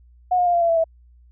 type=tone with pitch steps; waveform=sine; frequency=727 / 714.1 / 701.4 / 689 / 676.7 / 664.7 / 652.9 Hz; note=F#5 / F5 / F5 / F5 / E5 / E5 / E5; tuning=-31 / +38 / +7 / -24 / +45 / +14 / -17 cents; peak=-15 dBFS; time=0.31-0.842 s; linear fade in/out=10 ms; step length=76 ms; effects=added 60 Hz sine -48 dBFS peak until 1.31 s